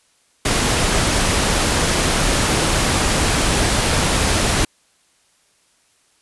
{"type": "noise", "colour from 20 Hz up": "pink", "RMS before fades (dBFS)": -17, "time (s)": [0.45, 4.65], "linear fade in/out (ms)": 5, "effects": ["white hiss -59 dBFS RMS until 6.21 s", "resampled to 24000 Hz"]}